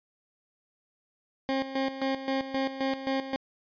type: tone with tremolo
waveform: 20% pulse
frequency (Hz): 268.1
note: C4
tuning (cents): +42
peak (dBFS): -21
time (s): 1.49-3.36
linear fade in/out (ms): 0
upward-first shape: square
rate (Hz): 3.8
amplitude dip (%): 70
effects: resampled to 11025 Hz